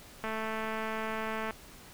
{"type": "click train", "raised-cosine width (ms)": 0.5, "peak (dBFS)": -21, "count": 280, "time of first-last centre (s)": [0.24, 1.508], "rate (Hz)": 220, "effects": ["pink hiss -52 dBFS RMS until 1.93 s"]}